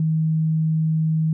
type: tone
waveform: sine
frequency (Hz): 158.6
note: D#3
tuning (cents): +33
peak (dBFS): -17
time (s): 0-1.33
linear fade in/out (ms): 2
effects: none